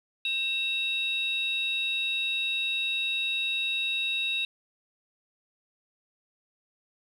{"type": "tone pair together", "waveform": "sine", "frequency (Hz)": [2680, 3790], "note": ["E7", "A#7"], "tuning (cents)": [28, 28], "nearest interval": "tritone", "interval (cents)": 600, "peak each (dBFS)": [-28, -28], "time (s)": [0.25, 4.45], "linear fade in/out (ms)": 2, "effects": ["tanh soft clip ceiling -20 dBFS", "10-bit"]}